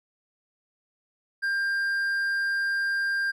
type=tone with hard clipping; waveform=triangle; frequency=1595 Hz; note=G6; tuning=30 cents sharp; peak=-25 dBFS; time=1.42-3.32 s; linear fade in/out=20 ms; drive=7 dB; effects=none